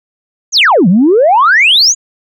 sine exponential two-way sweep, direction down then up, 7040 to 164.81 to 7040 Hz, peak -3 dBFS, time 0.52-1.95 s, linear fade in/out 50 ms, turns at 0.88 s, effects tanh soft clip ceiling 0 dBFS

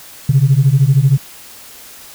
sine beating tone pair, 130 / 143 Hz, C3 / D3, -11 / -46 cents, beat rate 13 Hz, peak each -10 dBFS, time 0.29-1.18 s, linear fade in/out 5 ms, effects tanh soft clip ceiling -1 dBFS + white hiss -37 dBFS RMS until 2.14 s

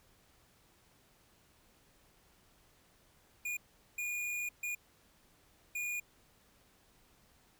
square tone bursts at uneven times, 2438 Hz, D#7, 36 cents flat, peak -36 dBFS, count 4, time 3.45-3.57 / 3.98-4.49 / 4.63-4.75 / 5.75-6 s, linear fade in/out 5 ms, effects pink hiss -67 dBFS RMS until 7.59 s

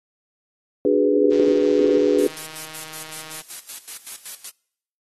sine chord, G# half-diminished seventh, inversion second, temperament equal, 293.7 / 370 / 415.3 / 493.9 Hz, D4 / F#4 / G#4 / B4, 0 / 0 / 0 / 0 cents, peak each -20 / -23 / -18 / -20 dBFS, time 0.85-2.27 s, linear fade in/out 2 ms
click train, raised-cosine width 0.2 ms, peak -22 dBFS, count 329, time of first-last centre 1.32-3.409 s, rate 157 Hz
blue noise with tremolo, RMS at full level -32 dBFS, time 2.18-4.5 s, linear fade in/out 10 ms, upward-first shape square, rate 5.3 Hz, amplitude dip 80%
effects noise-tail reverb RT60 0.7 s tail -26 dB re dry + AAC 32 kbps

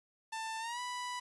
sawtooth tone with pitch glide, 890 to 987.5 Hz, A5 to B5, +20 to 0 cents, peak -34 dBFS, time 0.32-1.2 s, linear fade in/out 10 ms, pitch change +180 cents, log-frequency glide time 0.59-0.8 s, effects resampled to 24000 Hz + 10-bit

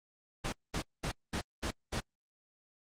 pink noise bursts, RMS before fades -34 dBFS, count 6, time 0.44-2.006 s, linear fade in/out 10 ms, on 86 ms, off 210 ms, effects low-pass 7000 Hz 12 dB/octave + Opus 24 kbps

